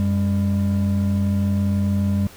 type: tone pair together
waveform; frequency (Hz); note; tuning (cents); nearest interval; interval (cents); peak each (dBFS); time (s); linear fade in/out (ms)
triangle; 93.14 / 200; F#2 / G3; +12 / +35; octave + minor second; 1323; -18; 0-2.27; 0
effects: pink hiss -44 dBFS RMS until 2.36 s